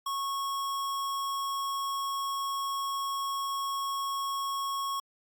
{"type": "tone", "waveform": "square", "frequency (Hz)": 1100, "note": "C#6", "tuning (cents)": -14, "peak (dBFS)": -31, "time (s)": [0.06, 5], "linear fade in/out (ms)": 5, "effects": ["AAC 64 kbps"]}